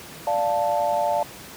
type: chord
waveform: sine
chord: D minor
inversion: none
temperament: equal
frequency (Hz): 587.3 / 698.5 / 880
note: D5 / F5 / A5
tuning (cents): 0 / 0 / 0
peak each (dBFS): -24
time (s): 0.27-1.23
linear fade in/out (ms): 2
effects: pink hiss -40 dBFS RMS until 1.56 s + high-pass 100 Hz 12 dB/octave